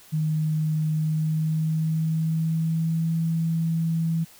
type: tone with pitch glide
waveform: sine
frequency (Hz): 155.5 to 163.89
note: D#3 to E3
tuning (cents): -1 to -10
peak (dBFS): -21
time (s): 0.12-4.25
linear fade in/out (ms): 20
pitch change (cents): +91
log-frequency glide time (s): 0.95-3.16
effects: white hiss -51 dBFS RMS until 4.39 s